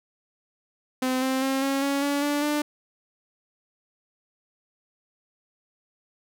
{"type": "tone with pitch steps", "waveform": "sawtooth", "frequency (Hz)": [257.3, 262.6, 267.9, 273.4, 279, 284.7, 290.5, 296.4], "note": ["C4", "C4", "C4", "C#4", "C#4", "C#4", "D4", "D4"], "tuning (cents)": [-29, 6, 41, -24, 11, 46, -19, 16], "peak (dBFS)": -19, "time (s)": [1.02, 2.62], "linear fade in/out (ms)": 5, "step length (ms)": 200, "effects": []}